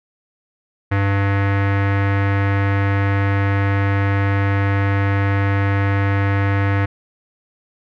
square tone with low-pass filter, 99.1 Hz, G2, 19 cents sharp, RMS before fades -17 dBFS, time 0.91-6.86 s, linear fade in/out 10 ms, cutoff 1900 Hz, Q 2.9, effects none

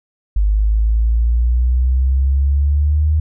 sine exponential sweep, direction up, 50.3 to 77.78 Hz, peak -11 dBFS, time 0.36-3.2 s, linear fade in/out 5 ms, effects none

